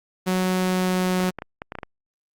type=tone with pitch glide; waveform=sawtooth; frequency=184.8 to 183.52 Hz; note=F#3 to F#3; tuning=-2 to -14 cents; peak=-16 dBFS; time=0.26-1.31 s; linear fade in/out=20 ms; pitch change=-12 cents; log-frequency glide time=0.47-1.12 s
type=clicks; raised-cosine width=0.5 ms; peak=-17 dBFS; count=10; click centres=1.203 / 1.237 / 1.288 / 1.387 / 1.421 / 1.619 / 1.721 / 1.753 / 1.787 / 1.832 s
effects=Opus 48 kbps